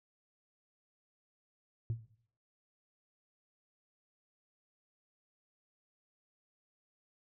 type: tone with exponential decay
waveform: sine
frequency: 113.5 Hz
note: A#2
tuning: 46 cents flat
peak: -27 dBFS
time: 1.9-2.05 s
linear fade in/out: 0 ms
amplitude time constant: 32 ms
effects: noise-tail reverb RT60 0.6 s tail -17 dB re dry + tanh soft clip ceiling -29 dBFS

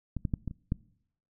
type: clicks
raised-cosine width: 5 ms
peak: -20 / -17 / -16 / -21 / -29 / -15 dBFS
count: 6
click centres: 0.167 / 0.252 / 0.338 / 0.477 / 0.511 / 0.721 s
effects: noise-tail reverb RT60 0.7 s tail -23 dB re dry

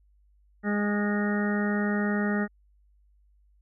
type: harmonic tone with a mistuned harmonic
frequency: 206.3 Hz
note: G#3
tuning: 11 cents flat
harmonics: 1 / 2 / 3 / 4 / 6 / 7 / 8 / 9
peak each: -25 / -33 / -37 / -39 / -39 / -37 / -44 / -34 dBFS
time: 0.63-2.48 s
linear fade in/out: 50 ms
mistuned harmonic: 8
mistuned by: +17 cents
effects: added 50 Hz sine -59 dBFS peak until 3.61 s

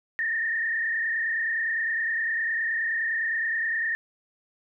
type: tone with frequency modulation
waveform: sine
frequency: 1819 Hz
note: A#6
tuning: 43 cents flat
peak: -24 dBFS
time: 0.19-3.95 s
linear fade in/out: 0 ms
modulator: 29.7 Hz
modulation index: 2.1
effects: none

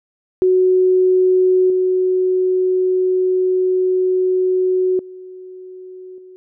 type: tone with level steps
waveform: sine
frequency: 370 Hz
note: F#4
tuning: in tune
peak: -10 / -13 / -32 / -37 dBFS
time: 0.42-6.36 s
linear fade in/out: 0 ms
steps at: 1.7 / 4.99 / 6.18 s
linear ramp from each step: 2 ms
effects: none

